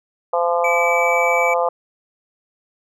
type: harmonic tone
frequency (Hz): 172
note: F3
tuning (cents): -26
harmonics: 3 / 4 / 5 / 6 / 7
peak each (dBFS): -19 / -21 / -23 / -25 / -26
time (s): 0.33-1.69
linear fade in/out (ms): 5
type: tone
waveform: triangle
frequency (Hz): 2300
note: D7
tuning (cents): -37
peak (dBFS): -17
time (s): 0.64-1.54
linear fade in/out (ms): 5
effects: none